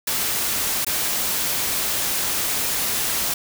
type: noise with dropouts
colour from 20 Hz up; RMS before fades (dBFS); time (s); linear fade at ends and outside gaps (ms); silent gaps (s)
white; -23; 0.07-3.34; 5; 0.848-0.866
effects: none